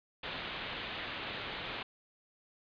white low-pass noise, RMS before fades -41 dBFS, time 0.23-1.83 s, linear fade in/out 5 ms, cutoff 3800 Hz, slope 48 dB/octave, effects resampled to 11025 Hz

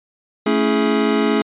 square chord, A major seventh, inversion none, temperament equal with one note detuned, 220 / 277.2 / 329.6 / 419.2 Hz, A3 / C#4 / E4 / G#4, 0 / 0 / 0 / +16 cents, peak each -20 / -21 / -25 / -20 dBFS, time 0.46-1.42 s, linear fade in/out 5 ms, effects resampled to 8000 Hz

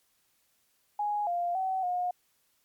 sine tone with pitch steps, 830 / 698 / 758 / 718 Hz, G#5 / F5 / F#5 / F5, -1 / -1 / +42 / +48 cents, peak -27 dBFS, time 0.99-2.11 s, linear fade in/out 5 ms, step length 280 ms, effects white hiss -71 dBFS RMS until 2.64 s + MP3 96 kbps

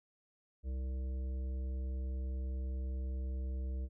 harmonic tone, 65 Hz, C2, 11 cents flat, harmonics 1 / 3 / 5 / 7 / 9, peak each -35 / -52 / -55 / -57 / -60 dBFS, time 0.63-3.89 s, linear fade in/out 50 ms, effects none

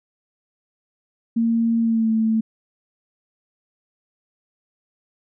sine tone with pitch glide, 229.6 to 221.9 Hz, A#3 to A3, -26 to +15 cents, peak -16 dBFS, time 1.36-2.41 s, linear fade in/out 10 ms, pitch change -59 cents, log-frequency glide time 1.8-2.11 s, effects none

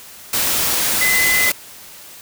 sine tone in noise, 2026 Hz, B6, 44 cents sharp, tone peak -15 dBFS, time 1.01-1.5 s, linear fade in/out 5 ms, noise white, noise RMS -18 dBFS, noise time 0.33-1.52 s, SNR 0 dB, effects white hiss -39 dBFS RMS until 2.21 s

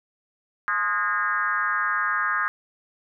sine tone with frequency modulation, 1438 Hz, F#6, 50 cents flat, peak -21 dBFS, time 0.68-2.48 s, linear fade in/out 0 ms, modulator 194 Hz, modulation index 1.8, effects none

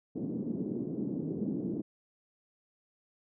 pink band-pass noise, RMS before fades -35 dBFS, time 0.15-1.82 s, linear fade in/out 10 ms, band 180 to 340 Hz, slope 24 dB/octave, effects none

